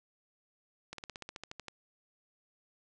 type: slowing click train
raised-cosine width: 0.2 ms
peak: -25 dBFS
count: 12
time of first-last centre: 0.93-1.683 s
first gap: 53 ms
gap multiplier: 1.05
effects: resampled to 22050 Hz + 9-bit